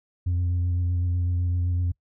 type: tone with vibrato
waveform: sine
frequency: 88.3 Hz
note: F2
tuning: 20 cents sharp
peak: -19 dBFS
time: 0.26-1.92 s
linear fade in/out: 10 ms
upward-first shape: triangle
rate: 7.9 Hz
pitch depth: 26 cents each way
effects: noise-tail reverb RT60 0.1 s tail -25 dB re dry + tanh soft clip ceiling -20 dBFS